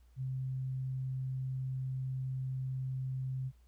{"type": "tone", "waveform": "sine", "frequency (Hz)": 130.81, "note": "C3", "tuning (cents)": 0, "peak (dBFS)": -34, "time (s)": [0.16, 3.52], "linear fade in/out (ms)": 50, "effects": ["added 60 Hz sine -59 dBFS peak until 3.67 s", "pink hiss -75 dBFS RMS until 3.67 s"]}